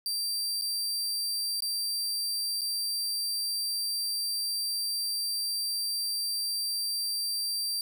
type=tone with dropouts; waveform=sawtooth; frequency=4699 Hz; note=D8; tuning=in tune; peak=-26 dBFS; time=0.06-7.81 s; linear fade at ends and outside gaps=1 ms; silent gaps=0.613-0.62 / 1.605-1.622 / 2.61-2.616 s; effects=none

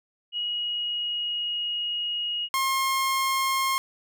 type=tone with pitch glide; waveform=sine; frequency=2899 to 2882 Hz; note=F#7 to F#7; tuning=-36 to -46 cents; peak=-26 dBFS; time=0.32-2.49 s; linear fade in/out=50 ms; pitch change=-10 cents; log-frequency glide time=0.46-1.58 s
type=tone; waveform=sawtooth; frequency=1070 Hz; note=C6; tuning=38 cents sharp; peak=-19 dBFS; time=2.54-3.78 s; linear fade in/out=0 ms
effects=none

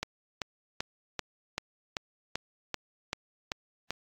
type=click train; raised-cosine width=0.2 ms; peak=-14 dBFS; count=11; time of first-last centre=0.03-3.906 s; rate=2.58 Hz; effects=AAC 64 kbps

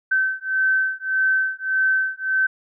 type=beating tone pair; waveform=sine; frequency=1538 / 1539.7 Hz; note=G6 / G6; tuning=-33 / -32 cents; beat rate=1.7 Hz; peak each=-21 dBFS; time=0.11-2.47 s; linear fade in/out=10 ms; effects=none

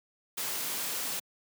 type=noise; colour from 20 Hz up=white; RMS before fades=-34 dBFS; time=0.37-1.2 s; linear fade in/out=10 ms; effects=high-pass 150 Hz 12 dB/octave

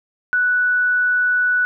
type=tone; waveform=sine; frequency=1480 Hz; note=F#6; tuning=in tune; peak=-14 dBFS; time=0.33-1.65 s; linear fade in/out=0 ms; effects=none

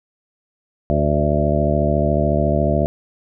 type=harmonic tone with a mistuned harmonic; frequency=74 Hz; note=D2; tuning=14 cents sharp; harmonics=1 / 2 / 3 / 4 / 5 / 6 / 7 / 8 / 9; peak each=-21 / -21 / -23 / -27 / -25 / -33 / -29 / -22 / -22 dBFS; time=0.9-2.86 s; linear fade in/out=0 ms; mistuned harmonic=7; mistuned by=-16 cents; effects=none

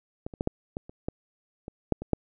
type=clicks; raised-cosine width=2 ms; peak=-20 / -28 / -14 / -11 / -19 / -30 / -16 / -24 / -9 / -23 / -9 dBFS; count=11; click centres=0.265 / 0.338 / 0.409 / 0.474 / 0.769 / 0.895 / 1.085 / 1.681 / 1.923 / 2.02 / 2.133 s; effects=none

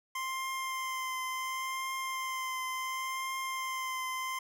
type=tone with vibrato; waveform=25% pulse; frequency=1046 Hz; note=C6; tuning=1 cent flat; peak=-30 dBFS; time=0.15-4.39 s; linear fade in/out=5 ms; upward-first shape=triangle; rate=0.7 Hz; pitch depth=21 cents each way; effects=none

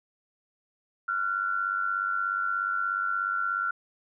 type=tone pair together; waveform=sine; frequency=1374 / 1470.8 Hz; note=F6 / F#6; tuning=-29 / -11 cents; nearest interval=minor second; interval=118 cents; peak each=-27 / -31 dBFS; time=1.08-3.71 s; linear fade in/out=5 ms; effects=none

